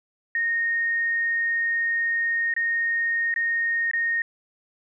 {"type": "tone with dropouts", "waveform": "sine", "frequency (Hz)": 1852, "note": "A#6", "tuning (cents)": -12, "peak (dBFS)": -21, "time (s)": [0.35, 4.22], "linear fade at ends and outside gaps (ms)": 2, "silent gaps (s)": [[2.539, 2.564], [3.341, 3.361], [3.913, 3.934]], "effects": []}